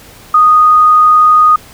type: tone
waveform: sine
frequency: 1239 Hz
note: D#6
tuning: 8 cents flat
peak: -3 dBFS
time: 0.34-1.56 s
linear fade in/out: 5 ms
effects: pink hiss -37 dBFS RMS until 1.73 s